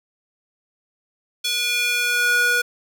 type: tone with high-pass filter sweep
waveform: square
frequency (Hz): 484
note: B4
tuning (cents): -35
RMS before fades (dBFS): -20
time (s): 1.44-2.62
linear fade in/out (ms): 10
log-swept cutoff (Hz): 3400 to 1100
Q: 2.5
effects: none